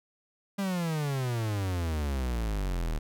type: exponential sweep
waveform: 45% pulse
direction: down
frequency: 201.9 to 37.58 Hz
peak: -28 dBFS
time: 0.58-2.99 s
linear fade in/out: 10 ms
effects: none